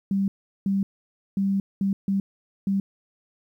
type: tone bursts at uneven times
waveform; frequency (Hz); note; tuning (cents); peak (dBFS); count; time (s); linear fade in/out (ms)
sine; 196; G3; 0; -20; 6; 0.11-0.28 / 0.66-0.83 / 1.37-1.6 / 1.81-1.93 / 2.08-2.2 / 2.67-2.8; 2
effects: 10-bit